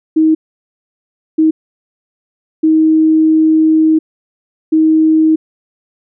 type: tone bursts at uneven times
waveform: sine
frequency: 315.9 Hz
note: D#4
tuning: 26 cents sharp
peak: -6 dBFS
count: 4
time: 0.16-0.35 / 1.38-1.51 / 2.63-3.99 / 4.72-5.36 s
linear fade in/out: 10 ms
effects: none